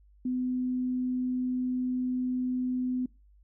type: tone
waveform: sine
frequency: 252.7 Hz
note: B3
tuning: 40 cents sharp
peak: -27 dBFS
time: 0.25-3.06 s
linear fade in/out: 5 ms
effects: noise-tail reverb RT60 0.3 s tail -25 dB re dry + added 50 Hz sine -56 dBFS peak until 3.43 s